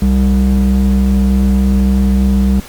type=ring-modulated tone; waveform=triangle; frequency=130.3 Hz; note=C3; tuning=7 cents flat; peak=-3 dBFS; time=0.02-2.6 s; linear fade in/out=2 ms; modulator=66 Hz; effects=pink hiss -34 dBFS RMS until 2.68 s + Opus 48 kbps